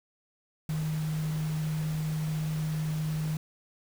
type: tone in noise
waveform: sine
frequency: 155.56 Hz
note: D#3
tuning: in tune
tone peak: -28 dBFS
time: 0.69-3.37 s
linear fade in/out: 2 ms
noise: pink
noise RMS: -44 dBFS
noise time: 0.69-3.37 s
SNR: +13 dB
effects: none